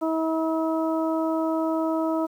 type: harmonic tone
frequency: 321.6 Hz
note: E4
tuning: 43 cents flat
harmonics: 1 / 2 / 3 / 4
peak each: -24 / -27 / -32 / -34 dBFS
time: 0.01-2.27 s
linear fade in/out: 20 ms
effects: 9-bit